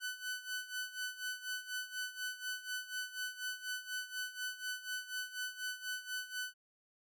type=tone with tremolo; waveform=sawtooth; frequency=1501 Hz; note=F#6; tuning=24 cents sharp; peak=-33 dBFS; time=0-6.54 s; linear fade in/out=50 ms; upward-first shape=sine; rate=4.1 Hz; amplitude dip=80%; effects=none

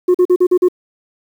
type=tone bursts; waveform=sine; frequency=361.1 Hz; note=F#4; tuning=42 cents flat; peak=-5 dBFS; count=6; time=0.08-0.685 s; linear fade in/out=10 ms; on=65 ms; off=43 ms; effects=tanh soft clip ceiling -6 dBFS + 7-bit

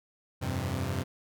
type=chord; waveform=sawtooth; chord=F suspended second; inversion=none; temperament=equal with one note detuned; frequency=85.86 / 98 / 130.81 Hz; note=F2 / G2 / C3; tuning=-29 / 0 / 0 cents; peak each=-31 / -30 / -30 dBFS; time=0.41-1.04 s; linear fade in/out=20 ms; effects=none

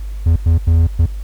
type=tone bursts at uneven times; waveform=triangle; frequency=82.41 Hz; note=E2; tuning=in tune; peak=-6 dBFS; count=4; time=0.26-0.36 / 0.46-0.58 / 0.67-0.87 / 0.99-1.06 s; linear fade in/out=5 ms; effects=added 50 Hz sine -22 dBFS peak until 1.23 s + pink hiss -47 dBFS RMS until 1.23 s

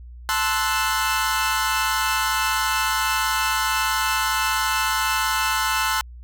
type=chord; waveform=sawtooth; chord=F# half-diminished seventh; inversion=first; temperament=equal; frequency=880 / 1046.5 / 1318.5 / 1480 Hz; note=A5 / C6 / E6 / F#6; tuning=0 / 0 / 0 / 0 cents; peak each=-22 dBFS; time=0.29-6.01 s; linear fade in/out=0 ms; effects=added 60 Hz sine -37 dBFS peak until 6.23 s

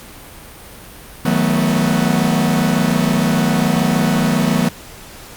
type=chord; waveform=45% pulse; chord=B dominant seventh; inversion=first; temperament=equal with one note detuned; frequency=159.29 / 185 / 220 / 246.9 Hz; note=D#3 / F#3 / A3 / B3; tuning=+41 / 0 / 0 / 0 cents; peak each=-19 dBFS; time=1.25-4.69 s; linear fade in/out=5 ms; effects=pink hiss -37 dBFS RMS until 5.36 s + Opus 48 kbps

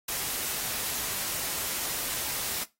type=noise; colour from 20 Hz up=white; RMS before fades=-32 dBFS; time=0.08-2.64 s; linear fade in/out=5 ms; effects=noise-tail reverb RT60 0.2 s tail -17 dB re dry + AAC 48 kbps

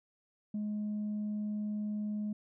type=tone; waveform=sine; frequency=210 Hz; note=G#3; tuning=19 cents sharp; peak=-31 dBFS; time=0.54-2.33 s; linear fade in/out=5 ms; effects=tanh soft clip ceiling -31 dBFS

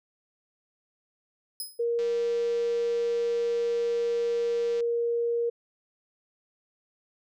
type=tone with exponential decay; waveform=10% pulse; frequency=5080 Hz; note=D#8; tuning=35 cents sharp; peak=-24 dBFS; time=1.6-1.84 s; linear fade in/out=1 ms; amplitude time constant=51 ms
type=tone; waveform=sine; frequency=470 Hz; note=A#4; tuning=14 cents sharp; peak=-24 dBFS; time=1.79-5.5 s; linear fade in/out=10 ms
type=click train; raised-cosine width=0.2 ms; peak=-29 dBFS; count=550; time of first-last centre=1.99-4.805 s; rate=195 Hz
effects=none

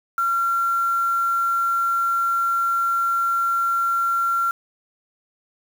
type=tone with quantisation; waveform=sine; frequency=1370 Hz; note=F6; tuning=34 cents flat; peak=-18 dBFS; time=0.18-4.51 s; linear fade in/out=2 ms; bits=6; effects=none

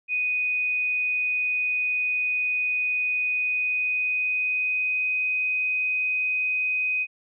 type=tone with pitch glide; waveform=sine; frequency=2489 to 2505 Hz; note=D#7 to D#7; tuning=0 to +11 cents; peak=-22 dBFS; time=0.08-7.07 s; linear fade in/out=50 ms; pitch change=+11 cents; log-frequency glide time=3.29-5.11 s; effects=none

